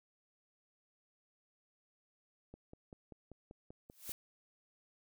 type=click train; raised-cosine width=2 ms; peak=-38 dBFS; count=9; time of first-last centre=2.54-4.093 s; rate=5.15 Hz
type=noise with exponential growth; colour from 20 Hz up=blue; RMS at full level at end=-39 dBFS; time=3.89-4.12 s; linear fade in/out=1 ms; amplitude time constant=48 ms
effects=none